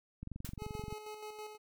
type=click train; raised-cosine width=5 ms; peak=-30 dBFS; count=17; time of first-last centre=0.23-0.926 s; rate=23 Hz
type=noise with exponential decay; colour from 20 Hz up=white; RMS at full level=-41 dBFS; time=0.45-0.56 s; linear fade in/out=0 ms; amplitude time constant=22 ms
type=tone with tremolo; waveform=25% pulse; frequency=425.7 Hz; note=G#4; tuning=43 cents sharp; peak=-39 dBFS; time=0.58-1.58 s; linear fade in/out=50 ms; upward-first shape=square; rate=6.2 Hz; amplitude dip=45%
effects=none